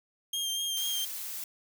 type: tone with vibrato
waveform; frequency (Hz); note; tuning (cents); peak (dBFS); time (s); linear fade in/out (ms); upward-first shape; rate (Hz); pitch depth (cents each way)
sawtooth; 3200; G7; +35; -27; 0.33-1.05; 5; sine; 4.1; 22
type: noise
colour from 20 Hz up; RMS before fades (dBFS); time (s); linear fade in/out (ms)
blue; -38; 0.77-1.44; 2
effects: none